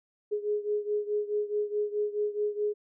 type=beating tone pair; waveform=sine; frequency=416.1 / 420.8 Hz; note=G#4 / G#4; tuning=+3 / +23 cents; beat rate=4.7 Hz; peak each=-29 / -32 dBFS; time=0.31-2.74 s; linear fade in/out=20 ms; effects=none